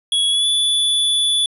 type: tone with pitch glide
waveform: square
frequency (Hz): 3352 to 3456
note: G#7 to A7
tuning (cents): +15 to -32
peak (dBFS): -15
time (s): 0.12-1.46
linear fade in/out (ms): 2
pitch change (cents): +53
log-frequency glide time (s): 0.3-0.47
effects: resampled to 32000 Hz